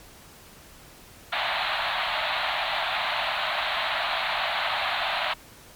pink band-pass noise, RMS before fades -27 dBFS, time 1.32-5.34 s, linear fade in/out 10 ms, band 610 to 4200 Hz, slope 96 dB/octave, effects pink hiss -49 dBFS RMS until 5.75 s + MP3 96 kbps

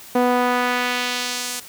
sawtooth tone with band-pass filter sweep, 246.9 Hz, B3, in tune, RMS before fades -21 dBFS, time 0.15-1.6 s, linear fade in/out 5 ms, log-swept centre 580 to 8900 Hz, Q 0.92, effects white hiss -41 dBFS RMS until 1.68 s

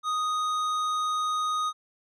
triangle tone with tanh clipping, 1244.5 Hz, D#6, in tune, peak -27 dBFS, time 0.03-1.73 s, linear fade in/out 50 ms, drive 16 dB, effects none

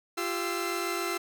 sawtooth tone cluster, 346.2 / 393.4 / 1327 / 2082 Hz, F4 / G4 / E6 / C7, -15 / +6 / +11 / -9 cents, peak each -29 / -32 / -31 / -35 dBFS, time 0.17-1.18 s, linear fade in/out 10 ms, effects none

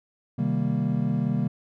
triangle chord, C minor seventh, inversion none, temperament equal, 130.81 / 155.56 / 196 / 233.1 Hz, C3 / Eb3 / G3 / Bb3, 0 / 0 / 0 / 0 cents, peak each -26 dBFS, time 0.38-1.48 s, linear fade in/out 10 ms, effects none

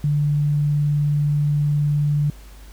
sine tone, 146.83 Hz, D3, in tune, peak -16 dBFS, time 0.04-2.3 s, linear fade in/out 2 ms, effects added 50 Hz sine -39 dBFS peak until 2.72 s + pink hiss -49 dBFS RMS until 2.72 s

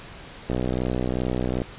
click train, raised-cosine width 2 ms, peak -12 dBFS, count 71, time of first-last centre 0.5-1.618 s, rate 62.6 Hz, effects pink hiss -42 dBFS RMS until 1.78 s + resampled to 8000 Hz

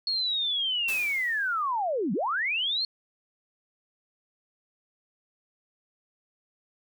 sine linear two-way sweep, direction down then up, 4351 to 168.9 to 4351 Hz, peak -25 dBFS, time 0.07-2.85 s, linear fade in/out 2 ms, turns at 2.13 s
white noise with exponential decay, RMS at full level -35 dBFS, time 0.88-1.71 s, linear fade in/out 5 ms, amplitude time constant 180 ms
effects none

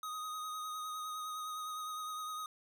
square tone with vibrato, 1250 Hz, D#6, 8 cents sharp, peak -40 dBFS, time 0.03-2.46 s, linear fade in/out 2 ms, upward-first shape sine, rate 9.8 Hz, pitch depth 23 cents each way, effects none

